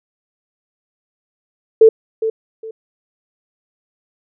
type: tone with echo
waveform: sine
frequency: 444 Hz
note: A4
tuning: 16 cents sharp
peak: -3 dBFS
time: 1.81-1.89 s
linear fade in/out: 5 ms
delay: 410 ms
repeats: 2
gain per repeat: -12 dB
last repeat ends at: 2.71 s
effects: none